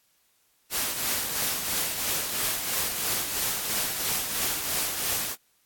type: noise with tremolo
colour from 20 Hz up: white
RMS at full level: -26 dBFS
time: 0.7-5.36 s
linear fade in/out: 50 ms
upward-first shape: triangle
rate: 3 Hz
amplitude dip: 50%
effects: white hiss -67 dBFS RMS until 5.65 s + AAC 64 kbps